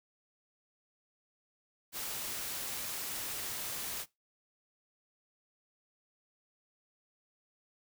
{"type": "noise", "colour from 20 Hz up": "white", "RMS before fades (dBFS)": -39, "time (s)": [1.92, 4.06], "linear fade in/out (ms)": 50, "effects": ["noise-tail reverb RT60 0.2 s tail -21 dB re dry"]}